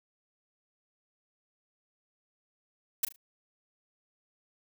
blue noise with echo, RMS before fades -26 dBFS, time 3.03-3.05 s, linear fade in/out 5 ms, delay 37 ms, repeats 3, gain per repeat -11 dB, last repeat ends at 3.161 s, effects none

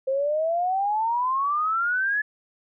sine exponential sweep, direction up, 523.3 to 1727 Hz, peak -21 dBFS, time 0.07-2.22 s, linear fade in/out 10 ms, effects none

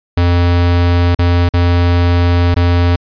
square tone with dropouts, 87.31 Hz, F2, in tune, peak -9 dBFS, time 0.17-2.96 s, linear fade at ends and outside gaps 5 ms, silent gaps 1.149-1.189 / 1.49-1.537 / 2.544-2.563 s, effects resampled to 11025 Hz

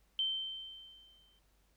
sine tone with exponential decay, 3108 Hz, G7, 16 cents flat, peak -29 dBFS, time 0.19-1.39 s, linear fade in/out 1 ms, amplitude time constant 260 ms, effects added 50 Hz sine -70 dBFS peak until 1.76 s + pink hiss -74 dBFS RMS until 1.76 s

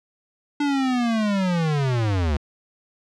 square linear sweep, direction down, 293.7 to 68.3 Hz, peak -20 dBFS, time 0.6-2.37 s, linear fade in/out 5 ms, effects low-pass 5000 Hz 12 dB/octave

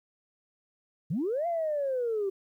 sine linear two-way sweep, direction up then down, 130.4 to 698.5 to 379.3 Hz, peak -26 dBFS, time 1.1-2.3 s, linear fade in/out 10 ms, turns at 1.47 s, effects tanh soft clip ceiling -22 dBFS + 11-bit

